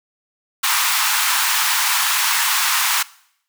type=high-pass noise; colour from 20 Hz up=pink; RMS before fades=-18 dBFS; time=0.63-3.03 s; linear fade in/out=10 ms; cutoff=890 Hz; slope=48 dB/octave; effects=noise-tail reverb RT60 0.7 s tail -21 dB re dry